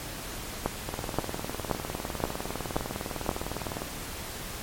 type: two click trains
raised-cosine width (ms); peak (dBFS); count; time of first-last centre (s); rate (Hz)
1; -18 / -10; 59 / 6; 0.89-3.819 / 0.66-3.292; 19.8 / 1.9
effects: pink hiss -38 dBFS RMS until 4.62 s + MP3 64 kbps